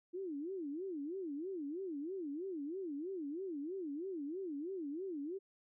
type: tone with vibrato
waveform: sine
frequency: 330.5 Hz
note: E4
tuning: 5 cents sharp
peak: -39 dBFS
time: 0.13-5.39 s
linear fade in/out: 20 ms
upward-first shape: sine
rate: 3.1 Hz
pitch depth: 290 cents each way
effects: none